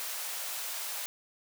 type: high-pass noise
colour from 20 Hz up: white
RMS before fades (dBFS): -37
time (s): 0-1.06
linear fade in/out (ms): 0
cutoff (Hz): 530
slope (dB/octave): 24
effects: none

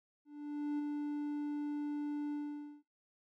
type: tone with ADSR envelope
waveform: triangle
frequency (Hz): 293.7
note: D4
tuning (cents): 0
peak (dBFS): -30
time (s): 0.25-2.83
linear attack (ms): 540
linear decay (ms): 12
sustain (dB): -3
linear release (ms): 500
effects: noise-tail reverb RT60 0.2 s tail -22 dB re dry

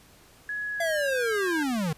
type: tone with pitch glide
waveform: sine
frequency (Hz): 1682 to 1608.8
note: G#6 to G6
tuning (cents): +22 to +44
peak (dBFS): -29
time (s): 0.49-1.63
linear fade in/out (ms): 2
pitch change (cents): -78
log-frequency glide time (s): 0.72-1.06
type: linear sweep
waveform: square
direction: down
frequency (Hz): 682 to 146.83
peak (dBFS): -26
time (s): 0.8-1.93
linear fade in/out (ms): 5
effects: pink hiss -55 dBFS RMS until 1.97 s + resampled to 32000 Hz

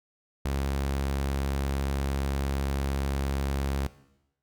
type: tone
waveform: sawtooth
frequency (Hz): 68.7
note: C#2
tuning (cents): -15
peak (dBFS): -23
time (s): 0.45-3.87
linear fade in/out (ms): 5
effects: noise-tail reverb RT60 0.9 s tail -17 dB re dry

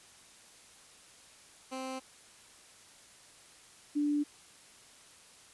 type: tone pair in turn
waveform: 15% pulse / sine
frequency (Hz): 261.6 / 293.1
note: C4 / D4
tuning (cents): 0 / -3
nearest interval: major second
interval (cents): 197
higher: second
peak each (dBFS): -31 / -27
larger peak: second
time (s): 1.71-2 / 3.95-4.24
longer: neither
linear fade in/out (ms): 20
effects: white hiss -57 dBFS RMS until 5.53 s + resampled to 24000 Hz

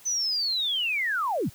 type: linear sweep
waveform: sine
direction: down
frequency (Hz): 6120 to 67.3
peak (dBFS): -24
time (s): 0.05-1.5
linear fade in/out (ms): 20
effects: white hiss -52 dBFS RMS until 1.54 s

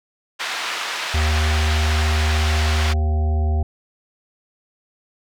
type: band-pass noise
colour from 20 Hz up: pink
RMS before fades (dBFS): -26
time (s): 0.39-2.94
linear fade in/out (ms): 20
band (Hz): 1100 to 4400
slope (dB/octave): 12
type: harmonic tone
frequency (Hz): 77.2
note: D#2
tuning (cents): -13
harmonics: 1 / 3 / 5 / 7 / 9 / 10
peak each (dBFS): -16 / -33 / -34 / -42 / -34 / -37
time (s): 1.14-3.63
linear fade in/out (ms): 5
effects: none

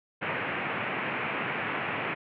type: band-pass noise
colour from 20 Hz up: white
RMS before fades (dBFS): -32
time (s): 0.21-2.15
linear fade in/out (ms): 20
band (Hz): 100 to 2600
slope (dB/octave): 48
effects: none

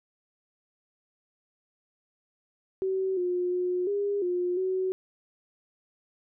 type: tone with pitch steps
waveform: sine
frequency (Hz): 380.3 / 357.9 / 360.6 / 404.9 / 356.7 / 374.5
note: F#4 / F4 / F#4 / G#4 / F4 / F#4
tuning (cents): +48 / +42 / -45 / -44 / +37 / +21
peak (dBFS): -25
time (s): 2.82-4.92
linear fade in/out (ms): 0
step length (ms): 350
effects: none

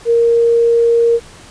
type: tone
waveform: sine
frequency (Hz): 466.4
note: A#4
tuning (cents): +1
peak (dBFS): -8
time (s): 0.05-1.2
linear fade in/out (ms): 50
effects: pink hiss -39 dBFS RMS until 1.5 s + resampled to 22050 Hz

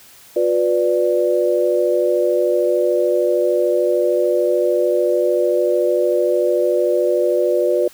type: chord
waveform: sine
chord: B diminished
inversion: second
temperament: equal with one note detuned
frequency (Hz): 358 / 493.9 / 587.3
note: F4 / B4 / D5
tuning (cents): +43 / 0 / 0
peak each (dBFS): -18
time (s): 0.36-7.88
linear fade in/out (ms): 5
effects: white hiss -45 dBFS RMS until 7.93 s

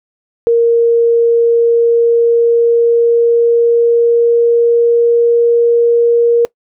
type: tone with pitch glide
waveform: sine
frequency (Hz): 466.2 to 470.3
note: A#4 to A#4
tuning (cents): 0 to +15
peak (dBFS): -6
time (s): 0.47-6.45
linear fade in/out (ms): 0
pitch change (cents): +15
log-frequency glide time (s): 1.19-5.39
effects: noise-tail reverb RT60 0.1 s tail -22 dB re dry

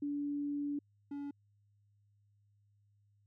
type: tone pair in turn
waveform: sine / triangle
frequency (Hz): 288.3 / 284.7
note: D4 / C#4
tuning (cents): -32 / +46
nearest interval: unison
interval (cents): 22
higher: first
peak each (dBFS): -34 / -37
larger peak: first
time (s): 0.02-0.79 / 1.11-1.31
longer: first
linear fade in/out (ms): 5
effects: added 102 Hz sine -68 dBFS peak until 3.26 s

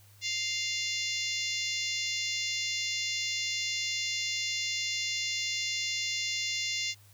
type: harmonic tone with a mistuned harmonic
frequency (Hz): 698.5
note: F5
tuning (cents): 0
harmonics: 3 / 4 / 5 / 6 / 7 / 8 / 9 / 10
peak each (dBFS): -36 / -37 / -38 / -39 / -39 / -40 / -41 / -41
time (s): 0.21-6.95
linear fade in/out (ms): 50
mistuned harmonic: 8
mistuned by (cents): -16
effects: added 101 Hz sine -56 dBFS peak until 7.13 s + white hiss -61 dBFS RMS until 7.13 s

